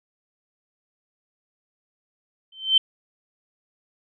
sine tone with exponential growth, 3097 Hz, G7, 22 cents flat, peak -10 dBFS, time 2.52-2.78 s, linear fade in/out 5 ms, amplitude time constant 56 ms, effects none

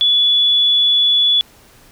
sine tone, 3425 Hz, A7, 47 cents flat, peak -10 dBFS, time 0.01-1.41 s, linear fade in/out 0 ms, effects pink hiss -47 dBFS RMS until 1.91 s

